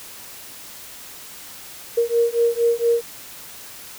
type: beating tone pair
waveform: sine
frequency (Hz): 466.2 / 470.5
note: A#4 / A#4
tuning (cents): 0 / +16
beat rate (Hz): 4.3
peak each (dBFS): -19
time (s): 1.97-3.02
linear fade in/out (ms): 10
effects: white hiss -39 dBFS RMS until 3.98 s